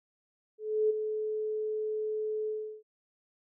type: tone with ADSR envelope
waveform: sine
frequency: 430.6 Hz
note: A4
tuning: 37 cents flat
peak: -22 dBFS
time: 0.58-2.83 s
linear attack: 320 ms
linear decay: 14 ms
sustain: -8 dB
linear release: 350 ms
effects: none